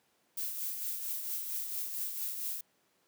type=noise with tremolo; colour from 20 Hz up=violet; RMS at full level=-35 dBFS; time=0.37-2.61 s; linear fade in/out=5 ms; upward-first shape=triangle; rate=4.4 Hz; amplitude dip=50%; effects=pink hiss -72 dBFS RMS until 3.07 s + high-pass 200 Hz 12 dB/octave